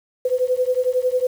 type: beating tone pair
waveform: sine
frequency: 499.7 / 510.7 Hz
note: B4 / C5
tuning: +20 / -42 cents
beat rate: 11 Hz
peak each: -20 dBFS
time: 0.25-1.27 s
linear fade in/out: 5 ms
effects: 7-bit